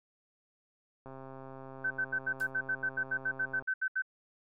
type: click train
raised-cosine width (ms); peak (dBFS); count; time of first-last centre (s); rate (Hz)
1; -33; 342; 1.06-3.624; 133
type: tone bursts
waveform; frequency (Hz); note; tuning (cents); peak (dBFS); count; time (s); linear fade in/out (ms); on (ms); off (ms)
sine; 1530; G6; -42; -28; 16; 1.84-4.022; 10; 67; 74
type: noise with exponential decay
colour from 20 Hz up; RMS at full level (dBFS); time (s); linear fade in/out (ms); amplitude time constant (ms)
blue; -44; 2.4-2.51; 1; 23
effects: MP3 64 kbps